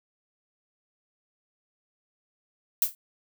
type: noise with exponential decay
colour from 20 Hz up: violet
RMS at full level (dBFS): -18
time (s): 2.82-2.95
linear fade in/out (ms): 1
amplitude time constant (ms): 28
effects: none